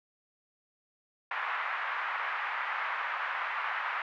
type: band-pass noise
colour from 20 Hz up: pink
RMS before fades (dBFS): -34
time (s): 1.31-4.02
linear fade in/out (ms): 2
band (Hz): 960 to 2100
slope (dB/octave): 24
effects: none